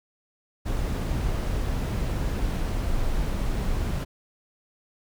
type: noise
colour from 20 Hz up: brown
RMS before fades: -26 dBFS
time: 0.65-4.05 s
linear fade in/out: 20 ms
effects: none